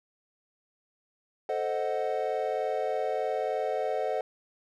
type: chord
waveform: triangle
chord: A diminished seventh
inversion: none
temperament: equal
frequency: 440 / 523.3 / 622.3 / 740 Hz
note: A4 / C5 / Eb5 / Gb5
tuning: 0 / 0 / 0 / 0 cents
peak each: -31 dBFS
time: 1.49-4.21 s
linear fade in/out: 2 ms
effects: none